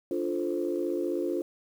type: chord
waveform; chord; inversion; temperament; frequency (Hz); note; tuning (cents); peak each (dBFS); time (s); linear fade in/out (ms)
sine; D minor seventh; none; equal; 293.7 / 349.2 / 440 / 523.3; D4 / F4 / A4 / C5; 0 / 0 / 0 / 0; -33 / -29 / -35 / -35; 0.11-1.42; 2
effects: tanh soft clip ceiling -17 dBFS + 9-bit